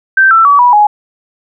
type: tone with pitch steps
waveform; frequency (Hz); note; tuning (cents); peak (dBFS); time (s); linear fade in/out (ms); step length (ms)
sine; 1559 / 1333.9 / 1141.3 / 976.5 / 835.4; G6 / E6 / D6 / B5 / G#5; -10 / +20 / -50 / -20 / +10; -3; 0.17-0.87; 5; 140
effects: none